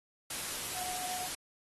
sine tone in noise, 730 Hz, F#5, 24 cents flat, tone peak -41 dBFS, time 0.75-1.27 s, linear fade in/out 5 ms, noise white, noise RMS -38 dBFS, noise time 0.3-1.35 s, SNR -6 dB, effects AAC 32 kbps

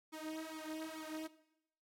sawtooth tone with flanger, 315.2 Hz, D#4, 23 cents sharp, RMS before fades -45 dBFS, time 0.12-1.28 s, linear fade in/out 20 ms, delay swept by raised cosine 0.87 to 3.57 ms, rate 2.3 Hz, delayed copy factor +0.95, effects noise-tail reverb RT60 0.8 s tail -17 dB re dry + AAC 64 kbps

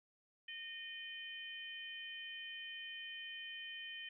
harmonic tone, 614 Hz, D#5, 23 cents flat, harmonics 3 / 4 / 5, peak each -50 / -52 / -48 dBFS, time 0.48-4.09 s, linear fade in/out 5 ms, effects none

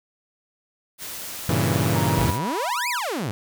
white noise, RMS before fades -34 dBFS, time 0.98-2.4 s, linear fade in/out 50 ms
sawtooth chord, G diminished seventh, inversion none, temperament equal, 98 / 116.54 / 138.59 / 164.81 Hz, G2 / Bb2 / Db3 / Fb3, 0 / 0 / 0 / 0 cents, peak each -21 dBFS, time 1.49-2.3 s, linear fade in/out 0 ms
sine tone with pitch glide, 932.3 to 974.1 Hz, A#5 to B5, 0 to -24 cents, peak -27 dBFS, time 1.95-2.99 s, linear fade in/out 5 ms, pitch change +76 cents, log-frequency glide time 2.07-2.28 s
sawtooth exponential two-way sweep, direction up then down, 41.2 to 2582 to 92.2 Hz, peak -21 dBFS, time 2.18-3.31 s, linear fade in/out 0 ms, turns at 2.89 s
effects none

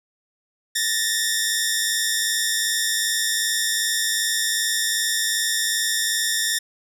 10% pulse tone pair together, 1760 / 1862.6 Hz, A6 / A#6, 0 / -2 cents, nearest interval minor second, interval 98 cents, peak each -14 dBFS, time 0.75-6.59 s, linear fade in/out 10 ms, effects none

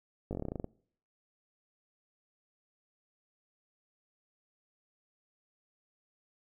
slowing click train, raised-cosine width 2 ms, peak -23 dBFS, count 12, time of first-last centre 0.31-0.644 s, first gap 19 ms, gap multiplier 1.09, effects noise-tail reverb RT60 0.6 s tail -24 dB re dry

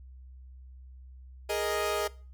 sawtooth chord, Ab suspended second, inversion none, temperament equal, 415.3 / 466.2 / 622.3 Hz, Ab4 / Bb4 / Eb5, 0 / 0 / 0 cents, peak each -28 / -31 / -28 dBFS, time 1.49-2.08 s, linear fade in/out 10 ms, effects noise-tail reverb RT60 0.4 s tail -21 dB re dry + added 64 Hz sine -46 dBFS peak until 2.33 s

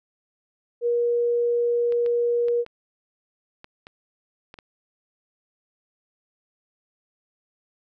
sine tone, 476.3 Hz, A#4, 37 cents sharp, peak -19 dBFS, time 0.81-2.65 s, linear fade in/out 50 ms
clicks, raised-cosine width 0.3 ms, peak -26 dBFS, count 8, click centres 1.923 / 2.062 / 2.484 / 2.664 / 3.644 / 3.869 / 4.541 / 4.588 s
effects none

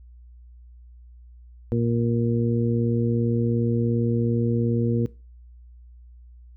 harmonic tone, 117.3 Hz, A#2, 11 cents sharp, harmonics 1 / 2 / 3 / 4, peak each -23 / -24 / -29 / -28 dBFS, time 1.72-5.06 s, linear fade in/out 0 ms, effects noise-tail reverb RT60 0.3 s tail -20 dB re dry + added 60 Hz sine -44 dBFS peak until 6.56 s

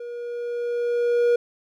triangle tone with level ramp, 478.2 Hz, A#4, 44 cents sharp, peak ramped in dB -30 to -13 dBFS, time 0-1.36 s, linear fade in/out 5 ms, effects none

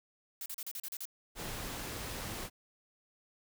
blue noise bursts, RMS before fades -41 dBFS, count 8, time 0.41-1.054 s, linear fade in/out 2 ms, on 49 ms, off 36 ms
pink noise, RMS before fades -41 dBFS, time 1.35-2.5 s, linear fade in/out 50 ms
effects none

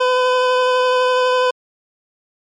25% pulse tone with vibrato, 505 Hz, B4, 39 cents sharp, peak -9 dBFS, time 0-1.51 s, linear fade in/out 10 ms, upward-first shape triangle, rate 12 Hz, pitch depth 14 cents each way, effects low-pass 4000 Hz 12 dB/octave + MP3 48 kbps

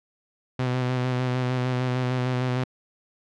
sawtooth tone with vibrato, 126.4 Hz, B2, 41 cents sharp, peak -19 dBFS, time 0.59-2.64 s, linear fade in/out 5 ms, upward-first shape square, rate 6.6 Hz, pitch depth 21 cents each way, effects low-pass 4000 Hz 12 dB/octave

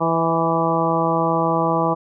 harmonic tone with a mistuned harmonic, 165.3 Hz, E3, 5 cents sharp, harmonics 1 / 2 / 3 / 4 / 5 / 6 / 7, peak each -24 / -24 / -24 / -24 / -24 / -24 / -24 dBFS, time 0-1.95 s, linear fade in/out 20 ms, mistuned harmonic 4, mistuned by -20 cents, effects none

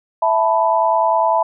sine chord, E suspended fourth, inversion none, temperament just, 659.3 / 879 / 988.9 Hz, E5 / A5 / B5, 0 / -2 / +2 cents, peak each -17 dBFS, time 0.22-1.43 s, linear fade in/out 5 ms, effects none

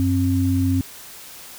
sine tone pair together, 94.22 / 266.5 Hz, F#2 / C4, +32 / +32 cents, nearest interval octave + tritone, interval 1800 cents, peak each -19 dBFS, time 0-0.81 s, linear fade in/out 0 ms, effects white hiss -40 dBFS RMS until 1.58 s

